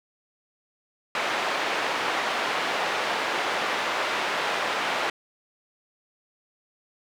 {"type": "band-pass noise", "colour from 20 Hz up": "pink", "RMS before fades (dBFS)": -27, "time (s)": [1.15, 5.1], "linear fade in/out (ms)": 2, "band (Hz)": [590, 2900], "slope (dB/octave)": 12, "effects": []}